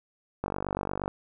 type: click train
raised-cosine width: 1 ms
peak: -16 dBFS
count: 32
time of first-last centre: 0.44-1.079 s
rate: 48.5 Hz
effects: none